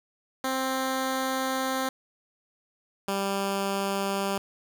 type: tone pair in turn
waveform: 10% pulse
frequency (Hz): 262.9 / 196.95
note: C4 / G3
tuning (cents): +8 / +8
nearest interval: perfect fourth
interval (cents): 500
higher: first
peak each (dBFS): -18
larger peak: neither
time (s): 0.44-1.89 / 3.08-4.38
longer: first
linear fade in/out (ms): 2
effects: none